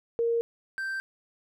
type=tone pair in turn; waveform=sine / triangle; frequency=465.2 / 1564.7 Hz; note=A#4 / G6; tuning=-4 / -4 cents; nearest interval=octave + major sixth; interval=2100 cents; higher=second; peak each=-23 / -28 dBFS; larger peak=first; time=0.19-0.41 / 0.78-1 s; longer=neither; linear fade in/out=0 ms; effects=none